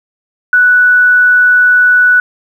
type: tone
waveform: sine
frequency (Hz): 1480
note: F#6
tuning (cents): 0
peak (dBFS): -4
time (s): 0.53-2.2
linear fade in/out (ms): 2
effects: 7-bit